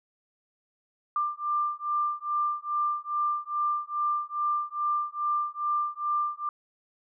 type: beating tone pair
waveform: sine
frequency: 1188 / 1190.4 Hz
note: D6 / D6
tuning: +20 / +23 cents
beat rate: 2.4 Hz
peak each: -29 dBFS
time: 1.16-6.49 s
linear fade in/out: 2 ms
effects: none